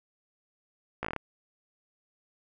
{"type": "slowing click train", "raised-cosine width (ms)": 0.5, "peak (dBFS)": -17, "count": 7, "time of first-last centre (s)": [1.03, 1.163], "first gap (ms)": 16, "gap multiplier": 1.13, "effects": []}